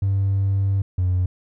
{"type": "tone pair in turn", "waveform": "triangle", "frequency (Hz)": [98, 91.22], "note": ["G2", "F#2"], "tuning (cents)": [0, -24], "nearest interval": "minor second", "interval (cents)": 124, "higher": "first", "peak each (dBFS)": -14, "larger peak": "neither", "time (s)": [[0.02, 0.82], [0.98, 1.26]], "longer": "first", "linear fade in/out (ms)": 5, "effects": ["tanh soft clip ceiling -13 dBFS"]}